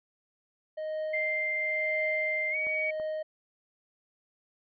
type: tone with tremolo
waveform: triangle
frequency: 622.3 Hz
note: D#5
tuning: in tune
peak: -28 dBFS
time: 0.77-3.23 s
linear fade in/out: 10 ms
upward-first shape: triangle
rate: 0.98 Hz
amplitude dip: 65%
type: tone with pitch glide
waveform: sine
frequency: 2093 to 2256 Hz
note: C7 to C#7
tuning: 0 to +30 cents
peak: -28 dBFS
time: 1.13-2.91 s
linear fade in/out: 10 ms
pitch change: +130 cents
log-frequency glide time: 2.51-2.56 s
type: clicks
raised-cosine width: 1 ms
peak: -32 dBFS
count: 2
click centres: 2.669 / 2.999 s
effects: resampled to 11025 Hz